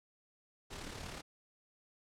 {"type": "noise with amplitude modulation", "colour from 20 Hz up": "pink", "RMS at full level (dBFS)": -43, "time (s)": [0.7, 1.22], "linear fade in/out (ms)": 20, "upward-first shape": "sine", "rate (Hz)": 36.3, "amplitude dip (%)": 50, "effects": ["low-pass 8000 Hz 12 dB/octave"]}